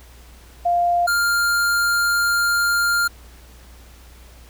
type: tone pair in turn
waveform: sine / square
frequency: 698.5 / 1401 Hz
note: F5 / F6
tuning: 0 / +5 cents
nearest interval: octave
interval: 1205 cents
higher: second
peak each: -15 / -17 dBFS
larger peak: first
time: 0.65-1.07 / 1.07-3.08 s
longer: second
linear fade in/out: 10 ms
effects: added 60 Hz sine -43 dBFS peak until 4.49 s + pink hiss -49 dBFS RMS until 4.49 s